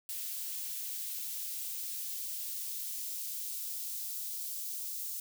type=noise with high-pass filter sweep; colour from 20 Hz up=blue; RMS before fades=-39 dBFS; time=0.09-5.2 s; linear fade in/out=2 ms; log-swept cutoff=2400 to 4600 Hz; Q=0.76; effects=none